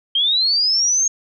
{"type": "linear sweep", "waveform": "sine", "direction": "up", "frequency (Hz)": [3136, 6540], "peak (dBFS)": -14, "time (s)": [0.15, 1.08], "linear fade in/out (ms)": 5, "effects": []}